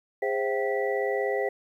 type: tone cluster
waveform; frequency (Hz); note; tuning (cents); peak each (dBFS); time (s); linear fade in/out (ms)
sine; 408.9 / 525 / 671 / 770 / 1963; G#4 / C5 / E5 / G5 / B6; -27 / +6 / +31 / -31 / -11; -28 / -29 / -34 / -34 / -34; 0.22-1.49; 5
effects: 10-bit